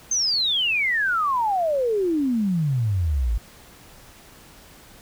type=exponential sweep; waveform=sine; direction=down; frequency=6400 to 51.2 Hz; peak=-19 dBFS; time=0.11-3.38 s; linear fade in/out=5 ms; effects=pink hiss -48 dBFS RMS until 5.01 s